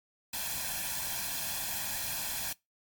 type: noise with comb filter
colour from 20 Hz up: white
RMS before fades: -35 dBFS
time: 0.33-2.53 s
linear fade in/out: 5 ms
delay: 1.2 ms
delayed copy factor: +0.75
effects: noise-tail reverb RT60 0.2 s tail -23 dB re dry + MP3 96 kbps